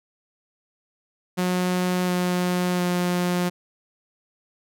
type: tone with pitch steps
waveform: sawtooth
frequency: 181.2 / 179.53 / 177.88 Hz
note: F#3 / F3 / F3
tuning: -36 / +48 / +32 cents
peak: -17 dBFS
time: 1.37-3.5 s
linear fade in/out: 20 ms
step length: 710 ms
effects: none